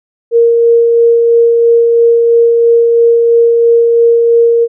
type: tone with tremolo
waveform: sine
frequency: 466.2 Hz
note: A#4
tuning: in tune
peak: -3 dBFS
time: 0.31-4.68 s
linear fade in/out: 50 ms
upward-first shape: sine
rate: 3 Hz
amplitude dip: 25%
effects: none